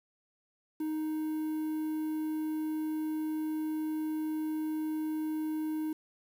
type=tone with quantisation; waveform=triangle; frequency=311.1 Hz; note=D#4; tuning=in tune; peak=-29 dBFS; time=0.8-5.93 s; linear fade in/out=5 ms; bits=9; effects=none